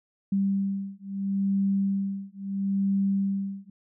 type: beating tone pair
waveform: sine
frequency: 196 / 196.75 Hz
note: G3 / G3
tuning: 0 / +7 cents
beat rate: 0.75 Hz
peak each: -27 dBFS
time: 0.32-3.7 s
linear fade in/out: 5 ms
effects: none